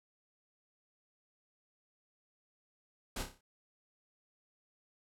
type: noise with echo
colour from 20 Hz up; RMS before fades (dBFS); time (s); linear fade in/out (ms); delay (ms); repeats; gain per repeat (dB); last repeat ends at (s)
pink; -39; 3.16-3.23; 5; 30; 6; -6; 3.41
effects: low-pass 12000 Hz 12 dB/octave